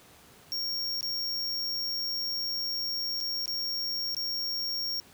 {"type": "tone with dropouts", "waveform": "square", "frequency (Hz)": 5540, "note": "F8", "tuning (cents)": -15, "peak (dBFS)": -30, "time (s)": [0.52, 5], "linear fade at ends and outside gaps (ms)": 0, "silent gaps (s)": [[1.009, 1.029], [3.204, 3.21], [3.458, 3.479], [4.148, 4.167]], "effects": ["pink hiss -55 dBFS RMS until 5.13 s", "high-pass 80 Hz 12 dB/octave"]}